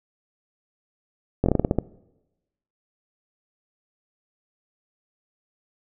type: slowing click train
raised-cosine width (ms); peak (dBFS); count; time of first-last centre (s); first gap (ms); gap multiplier
2; -6; 9; 1.44-1.786; 21; 1.2
effects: noise-tail reverb RT60 1.0 s tail -21 dB re dry